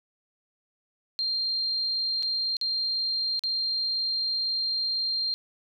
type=tone with dropouts; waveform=sine; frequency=4186 Hz; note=C8; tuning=in tune; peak=-25 dBFS; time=1.19-5.34 s; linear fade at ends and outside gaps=0 ms; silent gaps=2.225-2.231 / 2.568-2.613 / 3.393-3.437 s; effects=none